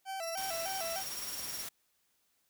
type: tone with vibrato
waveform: 40% pulse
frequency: 716 Hz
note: F5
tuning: 43 cents sharp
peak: -36 dBFS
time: 0.05-1.04 s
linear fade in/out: 50 ms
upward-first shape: square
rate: 3.3 Hz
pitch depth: 130 cents each way
type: tone with tremolo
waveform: sawtooth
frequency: 5588 Hz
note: F8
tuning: in tune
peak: -36 dBFS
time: 0.22-1.65 s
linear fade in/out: 20 ms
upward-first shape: sine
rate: 19 Hz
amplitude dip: 80%
type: noise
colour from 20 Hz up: white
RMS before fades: -42 dBFS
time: 0.37-1.69 s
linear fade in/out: 5 ms
effects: white hiss -75 dBFS RMS until 2.49 s